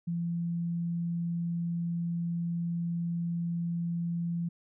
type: tone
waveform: sine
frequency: 170.3 Hz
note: F3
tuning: 43 cents flat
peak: -29 dBFS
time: 0.07-4.49 s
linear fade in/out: 10 ms
effects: none